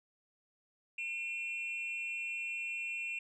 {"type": "tone pair together", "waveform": "sine", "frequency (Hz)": [2410, 2705], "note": ["D7", "E7"], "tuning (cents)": [44, 44], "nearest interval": "major second", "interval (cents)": 200, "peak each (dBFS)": [-38, -37], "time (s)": [0.98, 3.19], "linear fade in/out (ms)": 5, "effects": ["tanh soft clip ceiling -32 dBFS"]}